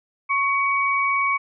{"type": "tone pair together", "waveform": "sine", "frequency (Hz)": [1103, 2259], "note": ["C#6", "C#7"], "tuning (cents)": [-9, 32], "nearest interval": "octave", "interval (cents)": 1241, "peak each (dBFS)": -21, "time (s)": [0.29, 1.38], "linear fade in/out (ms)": 20, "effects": []}